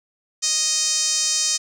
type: tone with band-pass filter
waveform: 5% pulse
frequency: 622.3 Hz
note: D#5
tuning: in tune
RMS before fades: -21 dBFS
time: 0.42-1.58 s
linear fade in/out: 20 ms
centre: 6300 Hz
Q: 2.5
effects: none